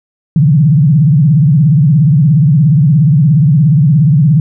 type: tone with vibrato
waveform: sine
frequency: 148.5 Hz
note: D3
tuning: 20 cents sharp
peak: -4 dBFS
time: 0.36-4.4 s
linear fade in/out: 2 ms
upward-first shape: triangle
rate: 17 Hz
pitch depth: 290 cents each way
effects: none